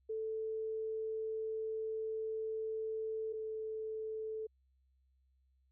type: tone pair in turn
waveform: sine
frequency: 440 / 437.5 Hz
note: A4 / A4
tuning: 0 / -10 cents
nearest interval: unison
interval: 10 cents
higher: first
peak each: -36 / -38 dBFS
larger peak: first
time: 0.09-3.33 / 3.33-4.47 s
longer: first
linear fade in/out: 10 ms
effects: added 65 Hz sine -70 dBFS peak until 5.71 s